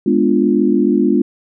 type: chord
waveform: sine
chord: G# diminished seventh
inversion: none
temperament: equal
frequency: 207.7 / 246.9 / 293.7 / 349.2 Hz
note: G#3 / B3 / D4 / F4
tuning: 0 / 0 / 0 / 0 cents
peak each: -16 dBFS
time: 0.06-1.22 s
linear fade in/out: 5 ms
effects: none